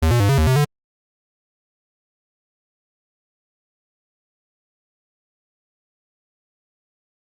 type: tone with pitch steps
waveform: square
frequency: 80.2 / 120.2 / 100.4 / 137.5 / 78 / 129.9 / 146.6 Hz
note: E2 / B2 / G2 / C#3 / D#2 / C3 / D3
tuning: -47 / -46 / +42 / -14 / +5 / -12 / -3 cents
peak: -14 dBFS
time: 0.02-0.65 s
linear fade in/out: 10 ms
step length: 90 ms
effects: Opus 48 kbps